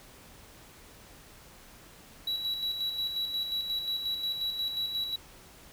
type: tone with tremolo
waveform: triangle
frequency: 3910 Hz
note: B7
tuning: 18 cents flat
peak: -27 dBFS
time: 2.27-5.16 s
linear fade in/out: 5 ms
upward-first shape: square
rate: 5.6 Hz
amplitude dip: 45%
effects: pink hiss -53 dBFS RMS until 5.72 s